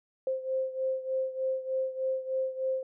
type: beating tone pair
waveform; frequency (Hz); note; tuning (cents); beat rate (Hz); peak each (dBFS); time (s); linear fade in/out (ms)
sine; 523.3 / 526.6; C5 / C5; 0 / +11; 3.3; -30 / -34; 0.27-2.83; 2
effects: none